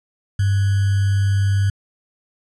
sine tone with sample-and-hold, 98.9 Hz, G2, 16 cents sharp, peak -14 dBFS, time 0.39-1.7 s, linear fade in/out 5 ms, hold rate 1575 Hz, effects resampled to 24000 Hz

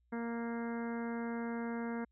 harmonic tone, 233.1 Hz, A#3, in tune, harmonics 1 / 2 / 3 / 4 / 5 / 6 / 7 / 8 / 9, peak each -37 / -43 / -49 / -48 / -54 / -51 / -51 / -58 / -55 dBFS, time 0.12-2.05 s, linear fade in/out 10 ms, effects added 60 Hz sine -70 dBFS peak until 2.11 s

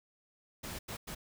pink noise bursts at uneven times, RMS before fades -42 dBFS, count 3, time 0.63-0.79 / 0.88-0.97 / 1.07-1.15 s, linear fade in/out 10 ms, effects none

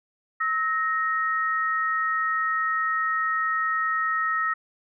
sine tone pair together, 1295.2 / 1864.7 Hz, E6 / A#6, -31 / 0 cents, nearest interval tritone, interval 631 cents, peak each -24 / -26 dBFS, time 0.4-4.54 s, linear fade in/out 10 ms, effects none

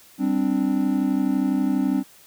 triangle chord, G suspended fourth, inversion none, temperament equal, 196 / 261.6 / 293.7 Hz, G3 / C4 / D4, 0 / 0 / 0 cents, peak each -23 / -20 / -22 dBFS, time 0.18-2.04 s, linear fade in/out 50 ms, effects white hiss -51 dBFS RMS until 2.26 s

